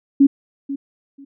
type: tone with echo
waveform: sine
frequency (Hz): 277.2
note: C#4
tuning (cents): 0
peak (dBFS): -7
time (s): 0.2-0.27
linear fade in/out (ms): 10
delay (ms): 490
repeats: 2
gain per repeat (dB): -15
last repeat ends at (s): 1.25
effects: none